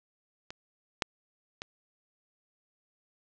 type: clicks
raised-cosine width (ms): 0.2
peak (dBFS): -23 / -9 / -20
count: 3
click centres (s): 0.505 / 1.022 / 1.619
effects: low-pass 7000 Hz 12 dB/octave